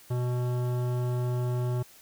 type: tone with hard clipping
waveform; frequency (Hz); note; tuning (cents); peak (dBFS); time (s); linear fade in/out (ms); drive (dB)
sine; 123.47; B2; 0; -28; 0.1-1.83; 10; 15
effects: white hiss -54 dBFS RMS until 2.01 s